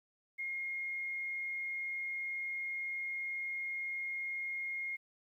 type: tone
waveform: sine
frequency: 2141 Hz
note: C7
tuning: 39 cents sharp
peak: -36 dBFS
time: 0.38-4.97 s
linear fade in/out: 20 ms
effects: 12-bit